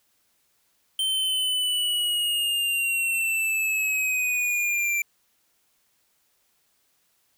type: linear sweep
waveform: square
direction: down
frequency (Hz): 3112 to 2349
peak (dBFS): -23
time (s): 0.99-5.02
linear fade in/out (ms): 2
effects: white hiss -68 dBFS RMS until 7.37 s